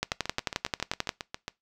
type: two click trains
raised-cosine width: 0.2 ms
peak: -16 / -9 dBFS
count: 11 / 13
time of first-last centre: 0.12-1.481 / 0.03-1.092 s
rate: 7.35 / 11.3 Hz
effects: noise-tail reverb RT60 0.2 s tail -22 dB re dry